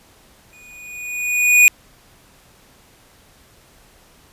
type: tone with exponential growth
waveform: square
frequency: 2465 Hz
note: D#7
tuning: 17 cents flat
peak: -6 dBFS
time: 0.53-1.68 s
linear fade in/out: 0 ms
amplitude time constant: 250 ms
effects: pink hiss -51 dBFS RMS until 4.32 s + resampled to 32000 Hz